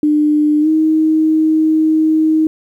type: tone with pitch glide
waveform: sine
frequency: 300 to 314.4 Hz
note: D4 to D#4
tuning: +37 to +18 cents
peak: -9 dBFS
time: 0.03-2.47 s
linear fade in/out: 2 ms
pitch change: +81 cents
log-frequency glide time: 0.61-0.68 s
effects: 8-bit